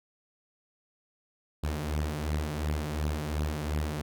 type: beating tone pair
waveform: sawtooth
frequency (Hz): 73.42 / 76.22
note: D2 / D#2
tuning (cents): 0 / -35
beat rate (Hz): 2.8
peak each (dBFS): -30 / -27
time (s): 1.63-4.02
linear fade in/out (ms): 10
effects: none